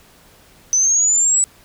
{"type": "linear sweep", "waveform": "sine", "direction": "up", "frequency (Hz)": [5990, 7902], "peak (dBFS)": -12, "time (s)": [0.73, 1.44], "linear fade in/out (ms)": 0, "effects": ["pink hiss -49 dBFS RMS until 1.64 s"]}